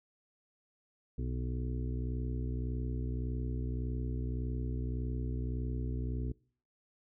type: harmonic tone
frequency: 61.74 Hz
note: B1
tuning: in tune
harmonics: 1 / 2 / 4 / 5 / 6 / 7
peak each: -35 / -38 / -43 / -48 / -49 / -50 dBFS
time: 1.18-6.32 s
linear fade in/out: 5 ms
effects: noise-tail reverb RT60 0.5 s tail -24 dB re dry

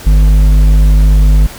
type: tone with hard clipping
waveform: triangle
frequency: 50.7 Hz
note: G#1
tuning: 41 cents flat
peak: -5 dBFS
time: 0.06-1.47 s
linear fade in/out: 10 ms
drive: 11 dB
effects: pink hiss -30 dBFS RMS until 1.58 s

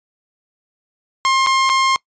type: tone with dropouts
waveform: sawtooth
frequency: 1064 Hz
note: C6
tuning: 29 cents sharp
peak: -9 dBFS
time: 1.25-1.96 s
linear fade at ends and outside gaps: 0 ms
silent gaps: 1.463-1.47 / 1.693-1.698 s
effects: noise-tail reverb RT60 0.1 s tail -24 dB re dry + resampled to 16000 Hz

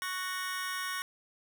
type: chord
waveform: sawtooth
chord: F# major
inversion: second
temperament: just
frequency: 1110 / 1480 / 1850 Hz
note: C#6 / F#6 / A#6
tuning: +2 / 0 / -14 cents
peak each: -34 / -35 / -35 dBFS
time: 0.02-1.02 s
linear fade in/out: 0 ms
effects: none

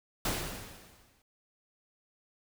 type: noise with exponential decay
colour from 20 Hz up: pink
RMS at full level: -30 dBFS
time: 0.25-1.22 s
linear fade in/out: 2 ms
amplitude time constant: 210 ms
effects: none

